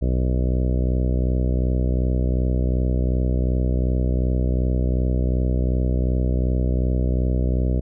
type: harmonic tone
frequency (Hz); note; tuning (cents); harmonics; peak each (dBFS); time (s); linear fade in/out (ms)
62.7; B1; +27; 1 / 2 / 3 / 4 / 5 / 6 / 7 / 8 / 9 / 10; -19 / -25 / -29 / -31 / -33 / -35 / -36 / -37 / -38 / -39; 0.01-7.81; 20
effects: none